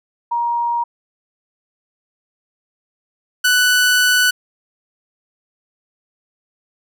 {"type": "tone pair in turn", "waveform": ["sine", "sawtooth"], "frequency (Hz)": [945, 1488], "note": ["A#5", "F#6"], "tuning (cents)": [23, 9], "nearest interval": "minor sixth", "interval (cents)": 786, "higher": "second", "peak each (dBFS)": [-16, -8], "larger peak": "second", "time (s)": [[0.31, 0.84], [3.44, 4.31]], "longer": "second", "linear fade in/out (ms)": 10, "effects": []}